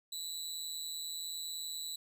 25% pulse tone with amplitude modulation, 3951 Hz, B7, in tune, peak -32 dBFS, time 0.12-1.96 s, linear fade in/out 5 ms, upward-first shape sine, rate 161 Hz, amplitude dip 70%, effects none

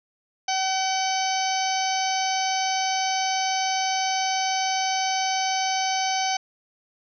harmonic tone, 761 Hz, F#5, 48 cents sharp, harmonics 1 / 2 / 3 / 4 / 5 / 6 / 7 / 8, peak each -24 / -35 / -32 / -33 / -39 / -33 / -35 / -31 dBFS, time 0.48-6.37 s, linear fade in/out 5 ms, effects none

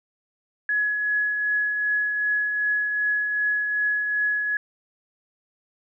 sine tone with tremolo, 1687 Hz, G#6, 27 cents sharp, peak -19 dBFS, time 0.69-4.57 s, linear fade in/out 2 ms, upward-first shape triangle, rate 2.6 Hz, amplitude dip 40%, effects none

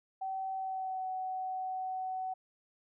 sine tone with pitch glide, 765 to 750.1 Hz, G5 to F#5, -42 to +23 cents, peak -34 dBFS, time 0.21-2.34 s, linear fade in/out 10 ms, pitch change -35 cents, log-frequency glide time 0.55-1.08 s, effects none

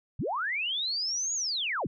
sine linear two-way sweep, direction up then down, 64.8 to 6840 to 64.8 Hz, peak -28 dBFS, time 0.19-1.87 s, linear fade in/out 5 ms, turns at 1.34 s, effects none

